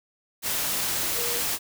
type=tone in noise; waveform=sine; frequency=476.8 Hz; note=A#4; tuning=39 cents sharp; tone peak=-34 dBFS; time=1.14-1.42 s; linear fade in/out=50 ms; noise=white; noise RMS=-27 dBFS; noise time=0.42-1.59 s; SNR=-10 dB; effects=none